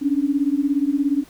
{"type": "beating tone pair", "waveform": "sine", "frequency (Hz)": [274.8, 291.8], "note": ["C#4", "D4"], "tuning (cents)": [-15, -11], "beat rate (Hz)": 17, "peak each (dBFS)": -20, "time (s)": [0.01, 1.24], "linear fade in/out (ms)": 20, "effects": ["pink hiss -50 dBFS RMS until 1.29 s"]}